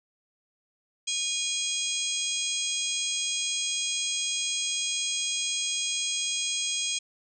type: harmonic tone with a mistuned harmonic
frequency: 818 Hz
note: G#5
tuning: 26 cents flat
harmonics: 3 / 4 / 5 / 6 / 7 / 8 / 9 / 10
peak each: -36 / -31 / -39 / -38 / -43 / -32 / -40 / -37 dBFS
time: 1.07-6.99 s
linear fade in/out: 10 ms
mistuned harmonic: 6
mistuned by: +22 cents
effects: none

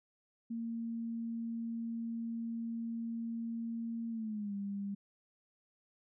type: tone with pitch glide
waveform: sine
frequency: 230 to 200.2 Hz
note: A#3 to G3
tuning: -23 to +37 cents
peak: -36 dBFS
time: 0.5-4.95 s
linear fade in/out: 10 ms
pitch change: -240 cents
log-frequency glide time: 4.1-4.54 s
effects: none

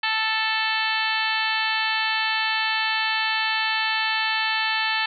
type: harmonic tone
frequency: 440 Hz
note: A4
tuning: in tune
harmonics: 2 / 3 / 4 / 5 / 6 / 7 / 8 / 9 / 10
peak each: -28 / -32 / -26 / -32 / -28 / -30 / -34 / -34 / -33 dBFS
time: 0.03-5.06 s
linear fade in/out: 5 ms
effects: none

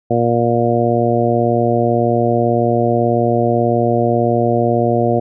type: harmonic tone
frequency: 118.2 Hz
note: A#2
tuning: 24 cents sharp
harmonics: 1 / 2 / 3 / 4 / 5 / 6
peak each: -19 / -19 / -19 / -19 / -19 / -19 dBFS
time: 0.1-5.2 s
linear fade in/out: 10 ms
effects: none

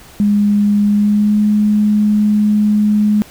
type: tone with pitch glide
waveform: sine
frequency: 205.7 to 210 Hz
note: G#3 to G#3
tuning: -16 to +19 cents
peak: -9 dBFS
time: 0.2-3.22 s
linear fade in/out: 0 ms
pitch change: +35 cents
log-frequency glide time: 0.87-1.39 s
effects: pink hiss -40 dBFS RMS until 3.3 s

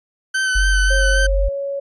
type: tone with vibrato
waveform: 40% pulse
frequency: 1530 Hz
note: G6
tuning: 42 cents flat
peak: -16 dBFS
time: 0.34-1.27 s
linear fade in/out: 10 ms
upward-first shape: sine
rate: 3.7 Hz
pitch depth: 23 cents each way
type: tone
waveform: sine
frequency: 47.08 Hz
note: F#1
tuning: 31 cents sharp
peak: -14 dBFS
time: 0.55-1.49 s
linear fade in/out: 10 ms
type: tone with pitch glide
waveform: sine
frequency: 540 to 557.4 Hz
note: C#5 to C#5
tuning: -45 to +9 cents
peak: -21 dBFS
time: 0.9-1.8 s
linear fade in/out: 10 ms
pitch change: +54 cents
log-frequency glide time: 1.19-1.55 s
effects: resampled to 22050 Hz

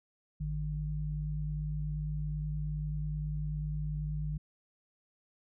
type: tone pair together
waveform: sine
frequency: 53.88 / 151.4 Hz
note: A1 / D#3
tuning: -36 / -47 cents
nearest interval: octave + tritone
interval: 1789 cents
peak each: -36 / -34 dBFS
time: 0.4-4.38 s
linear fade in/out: 10 ms
effects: none

